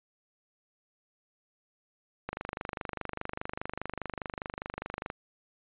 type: click train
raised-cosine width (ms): 0.5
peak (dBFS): -19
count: 71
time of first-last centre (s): 2.29-5.101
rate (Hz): 24.9
effects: resampled to 8000 Hz